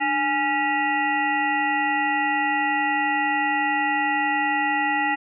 harmonic tone with a mistuned harmonic, 276.6 Hz, C#4, 4 cents flat, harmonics 1 / 3 / 5 / 7 / 9 / 10, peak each -29 / -23 / -33 / -24 / -34 / -32 dBFS, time 0-5.16 s, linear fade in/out 20 ms, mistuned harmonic 1, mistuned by +130 cents, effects none

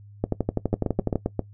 two click trains, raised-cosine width 2 ms, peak -10 / -9 dBFS, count 6 / 12, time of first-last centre 0.73-1.393 / 0.24-1.157 s, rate 7.54 / 12 Hz, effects noise-tail reverb RT60 0.1 s tail -18 dB re dry + added 102 Hz sine -44 dBFS peak until 1.53 s

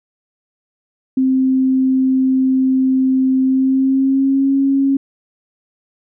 sine tone with pitch glide, 261.8 to 273.4 Hz, C4 to C#4, +1 to -24 cents, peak -11 dBFS, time 1.17-4.97 s, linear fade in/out 5 ms, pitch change +75 cents, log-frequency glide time 3.42-4.55 s, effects none

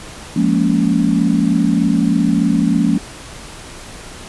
sine chord, Bb minor seventh, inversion second, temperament just, 174.81 / 209.8 / 233.1 / 279.7 Hz, F3 / Ab3 / Bb3 / Db4, +2 / +18 / 0 / +16 cents, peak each -17 dBFS, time 0.36-2.98 s, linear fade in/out 5 ms, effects pink hiss -34 dBFS RMS until 4.28 s + resampled to 24000 Hz

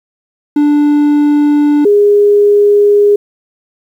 triangle / sine tone pair in turn, 293.7 / 410.7 Hz, D4 / G#4, 0 / -19 cents, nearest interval tritone, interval 581 cents, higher second, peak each -4 dBFS, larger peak neither, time 0.56-1.85 / 1.85-3.16 s, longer second, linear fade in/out 5 ms, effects 7-bit

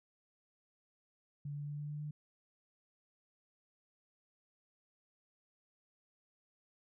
sine tone with pitch steps, 144.4 / 145.4 / 146.42 / 147.43 / 148.46 / 149.49 Hz, D3 / D3 / D3 / D3 / D3 / D3, -29 / -17 / -5 / +7 / +19 / +31 cents, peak -39 dBFS, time 1.45-2.11 s, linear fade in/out 5 ms, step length 110 ms, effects none

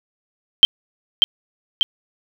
sine tone with echo, 3136 Hz, G7, in tune, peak -3 dBFS, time 0.63-0.65 s, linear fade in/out 0 ms, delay 590 ms, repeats 2, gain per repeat -4 dB, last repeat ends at 1.83 s, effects none

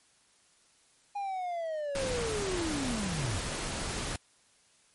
triangle linear sweep, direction down, 820 to 82.41 Hz, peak -30 dBFS, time 1.15-3.39 s, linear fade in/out 10 ms
pink noise, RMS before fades -35 dBFS, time 1.95-4.16 s, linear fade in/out 2 ms
effects white hiss -65 dBFS RMS until 4.94 s + MP3 48 kbps

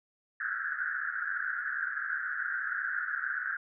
white band-pass noise, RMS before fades -34 dBFS, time 0.4-3.57 s, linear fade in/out 5 ms, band 1400 to 1700 Hz, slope 96 dB/octave, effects none

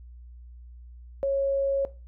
sine tone, 550 Hz, C#5, 14 cents flat, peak -22 dBFS, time 1.23-1.85 s, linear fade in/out 0 ms, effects noise-tail reverb RT60 0.3 s tail -17 dB re dry + added 60 Hz sine -43 dBFS peak until 2.07 s

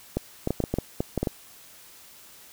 clicks, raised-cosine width 2 ms, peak -11 dBFS, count 11, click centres 0.17 / 0.474 / 0.506 / 0.603 / 0.639 / 0.74 / 0.786 / 1.005 / 1.177 / 1.23 / 1.272 s, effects white hiss -50 dBFS RMS until 2.52 s

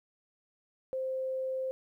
sine tone, 523 Hz, C5, 1 cent flat, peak -31 dBFS, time 0.93-1.71 s, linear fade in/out 0 ms, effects 12-bit

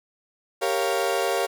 35% pulse chord, G half-diminished seventh, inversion none, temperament equal with one note detuned, 394.5 / 466.2 / 554.4 / 698.5 Hz, G4 / Bb4 / Db5 / F5, +11 / 0 / 0 / 0 cents, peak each -26 dBFS, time 0.61-1.47 s, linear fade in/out 20 ms, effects none

